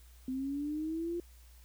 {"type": "linear sweep", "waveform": "sine", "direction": "up", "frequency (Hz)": [255.5, 349.2], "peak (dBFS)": -33, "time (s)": [0.28, 1.2], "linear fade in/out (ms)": 2, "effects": ["added 60 Hz sine -54 dBFS peak until 1.64 s", "white hiss -64 dBFS RMS until 1.64 s"]}